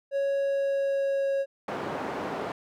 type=tone with pitch glide; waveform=triangle; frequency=554.4 to 549 Hz; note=C#5 to C#5; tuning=0 to -17 cents; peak=-22 dBFS; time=0.11-1.46 s; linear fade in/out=50 ms; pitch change=-17 cents; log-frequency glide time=0.36-1.33 s
type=band-pass noise; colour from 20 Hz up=white; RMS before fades=-33 dBFS; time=1.68-2.52 s; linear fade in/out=2 ms; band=180 to 830 Hz; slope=12 dB/octave
effects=none